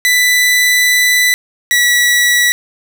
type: tone pair in turn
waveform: sawtooth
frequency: 1986 / 1942.9 Hz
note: B6 / B6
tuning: +9 / -29 cents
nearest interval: unison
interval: 38 cents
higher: first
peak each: -5 dBFS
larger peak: neither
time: 0.05-1.34 / 1.71-2.52 s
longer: first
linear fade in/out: 0 ms
effects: none